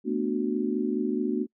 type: chord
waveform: sine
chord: B minor seventh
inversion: third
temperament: just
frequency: 222.2 / 246.9 / 296.3 / 370.4 Hz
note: A3 / B3 / D4 / F#4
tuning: +17 / 0 / +15 / +2 cents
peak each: -30 dBFS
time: 0.04-1.47 s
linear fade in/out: 50 ms
effects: noise-tail reverb RT60 0.1 s tail -26 dB re dry